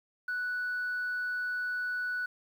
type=tone; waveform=sine; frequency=1480 Hz; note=F#6; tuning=in tune; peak=-29 dBFS; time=0.28-2.26 s; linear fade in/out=5 ms; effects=tanh soft clip ceiling -28 dBFS + 10-bit